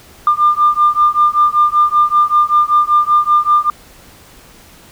sine beating tone pair, 1197 / 1202.2 Hz, D6 / D6, +33 / +40 cents, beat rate 5.2 Hz, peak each -11 dBFS, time 0.27-3.7 s, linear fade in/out 2 ms, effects tanh soft clip ceiling -1 dBFS + pink hiss -42 dBFS RMS until 4.91 s

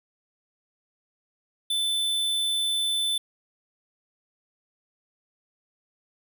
square tone, 3520 Hz, A7, in tune, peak -24 dBFS, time 1.7-3.18 s, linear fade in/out 5 ms, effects none

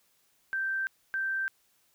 sine tone pair in turn, 1564 / 1564 Hz, G6 / G6, -4 / -4 cents, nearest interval unison, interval 0 cents, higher neither, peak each -28 dBFS, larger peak neither, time 0.53-0.87 / 1.14-1.48 s, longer neither, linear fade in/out 0 ms, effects white hiss -69 dBFS RMS until 1.94 s

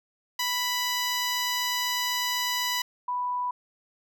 10% pulse / sine tone pair in turn, 988 / 988 Hz, B5 / B5, 0 / 0 cents, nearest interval unison, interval 0 cents, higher neither, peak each -17 / -26 dBFS, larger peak first, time 0.39-2.82 / 3.08-3.51 s, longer first, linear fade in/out 5 ms, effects none

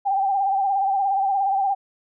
sine tone with vibrato, 786 Hz, G5, 4 cents sharp, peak -18 dBFS, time 0.05-1.75 s, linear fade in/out 20 ms, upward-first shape sine, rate 17 Hz, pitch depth 54 cents each way, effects none

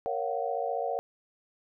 sine chord, Gb major seventh, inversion first, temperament equal with one note detuned, 466.2 / 554.4 / 698.5 / 753.4 Hz, Bb4 / Db5 / F5 / Gb5, 0 / 0 / 0 / +31 cents, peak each -34 dBFS, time 0.06-0.99 s, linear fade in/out 0 ms, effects none

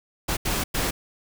pink noise bursts at uneven times, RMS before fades -25 dBFS, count 3, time 0.28-0.37 / 0.45-0.64 / 0.74-0.91 s, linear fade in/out 10 ms, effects none

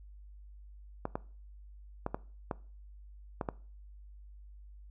clicks, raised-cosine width 1 ms, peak -19 dBFS, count 7, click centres 1.054 / 1.155 / 2.064 / 2.145 / 2.512 / 3.412 / 3.488 s, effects noise-tail reverb RT60 0.4 s tail -20 dB re dry + added 50 Hz sine -49 dBFS peak until 4.9 s

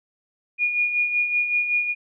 sine tone with tremolo, 2439 Hz, D#7, 35 cents flat, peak -17 dBFS, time 0.58-1.95 s, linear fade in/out 50 ms, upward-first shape sine, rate 5.3 Hz, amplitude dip 55%, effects none

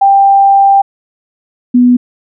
sine tone pair in turn, 790 / 246.3 Hz, G5 / B3, +13 / -5 cents, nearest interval octave + minor sixth, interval 2018 cents, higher first, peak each -3 dBFS, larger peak neither, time 0.01-0.82 / 1.74-1.97 s, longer first, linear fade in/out 10 ms, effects none

